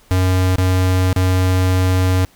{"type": "tone with dropouts", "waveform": "square", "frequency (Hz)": 92.5, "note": "F#2", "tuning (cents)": 0, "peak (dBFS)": -13, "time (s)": [0.11, 2.25], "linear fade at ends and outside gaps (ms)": 0, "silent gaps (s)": [[0.558, 0.583], [1.129, 1.162]], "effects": ["pink hiss -51 dBFS RMS until 2.35 s"]}